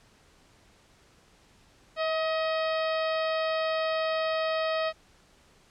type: harmonic tone with a mistuned harmonic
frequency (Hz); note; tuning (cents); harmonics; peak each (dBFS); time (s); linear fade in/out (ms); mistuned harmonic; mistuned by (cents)
633; D#5; +30; 1 / 2 / 3 / 4 / 5 / 6 / 7 / 8; -27 / -33 / -37 / -39 / -41 / -43 / -44 / -45; 1.96-4.93; 50; 1; +18
effects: pink hiss -60 dBFS RMS until 5.7 s + low-pass 8000 Hz 12 dB/octave